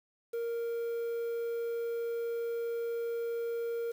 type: tone with quantisation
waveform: triangle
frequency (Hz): 466.2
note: A#4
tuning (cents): 0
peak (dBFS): -30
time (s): 0.33-3.92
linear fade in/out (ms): 10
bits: 9
effects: none